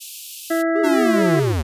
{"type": "high-pass noise", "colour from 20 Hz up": "white", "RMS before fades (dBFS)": -34, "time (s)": [0, 0.63], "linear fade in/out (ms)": 20, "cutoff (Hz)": 2500, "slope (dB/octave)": 96}
{"type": "harmonic tone", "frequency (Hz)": 329.6, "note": "E4", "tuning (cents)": 0, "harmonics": [1, 2, 4, 5, 6], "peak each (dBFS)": [-19, -21, -29, -30, -31], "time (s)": [0.5, 1.4], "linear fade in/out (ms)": 10}
{"type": "tone with vibrato", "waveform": "triangle", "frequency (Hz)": 379.3, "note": "F#4", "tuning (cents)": 43, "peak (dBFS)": -18, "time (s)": [0.75, 1.53], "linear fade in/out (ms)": 10, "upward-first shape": "triangle", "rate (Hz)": 4.8, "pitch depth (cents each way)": 210}
{"type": "linear sweep", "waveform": "square", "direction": "down", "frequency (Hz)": [307.3, 70.8], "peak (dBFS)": -19, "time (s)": [0.83, 1.63], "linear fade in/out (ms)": 20}
{"effects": ["resampled to 32000 Hz"]}